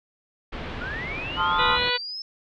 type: low-pass noise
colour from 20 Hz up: pink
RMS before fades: -34 dBFS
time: 0.52-1.9 s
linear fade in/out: 10 ms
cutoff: 3400 Hz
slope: 24 dB/octave
type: linear sweep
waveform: sine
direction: up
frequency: 1396.9 to 5274 Hz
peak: -31 dBFS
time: 0.81-2.22 s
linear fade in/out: 2 ms
type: chord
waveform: sine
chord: F dominant seventh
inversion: first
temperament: equal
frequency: 880 / 1046.5 / 1244.5 / 1396.9 Hz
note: A5 / C6 / Eb6 / F6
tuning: 0 / 0 / 0 / 0 cents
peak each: -26 dBFS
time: 1.36-1.79 s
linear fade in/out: 50 ms
type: harmonic tone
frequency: 491.3 Hz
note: B4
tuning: 9 cents flat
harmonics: 1 / 2 / 3 / 4 / 5 / 6 / 7 / 8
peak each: -30 / -30 / -30 / -30 / -30 / -30 / -30 / -30 dBFS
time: 1.58-1.98 s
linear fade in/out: 20 ms
effects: none